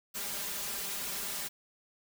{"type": "noise with comb filter", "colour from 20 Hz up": "white", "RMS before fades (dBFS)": -37, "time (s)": [0.14, 1.49], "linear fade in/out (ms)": 20, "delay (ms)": 5, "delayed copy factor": 1, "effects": []}